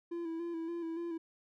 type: tone with vibrato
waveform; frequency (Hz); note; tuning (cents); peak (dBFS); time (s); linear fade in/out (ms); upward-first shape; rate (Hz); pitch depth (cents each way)
triangle; 334.6; E4; +26; -34; 0.11-1.18; 10; square; 3.5; 35
effects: none